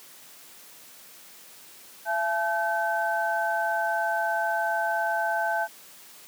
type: tone cluster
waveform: sine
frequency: 675 / 858 / 1535 Hz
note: E5 / A5 / G6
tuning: +41 / -44 / -37 cents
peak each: -28 dBFS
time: 2.05-5.68 s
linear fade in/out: 50 ms
effects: white hiss -49 dBFS RMS until 6.27 s + high-pass 150 Hz 12 dB/octave